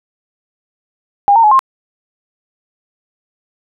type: tone with pitch steps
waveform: sine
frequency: 808 / 914 / 847 / 1062 Hz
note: G#5 / A#5 / G#5 / C6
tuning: -48 / -34 / +34 / +25 cents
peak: -5 dBFS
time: 1.28-1.592 s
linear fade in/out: 0 ms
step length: 78 ms
effects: none